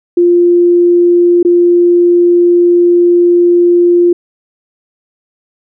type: tone with dropouts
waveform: sine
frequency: 349.2 Hz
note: F4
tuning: in tune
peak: -4 dBFS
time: 0.17-4.13 s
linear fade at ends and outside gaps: 5 ms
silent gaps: 1.429-1.449 s
effects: none